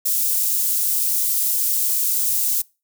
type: high-pass noise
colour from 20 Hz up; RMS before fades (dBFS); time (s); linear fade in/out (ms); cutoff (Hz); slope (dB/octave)
white; -20; 0.05-2.62; 10; 8500; 12
effects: noise-tail reverb RT60 0.3 s tail -25 dB re dry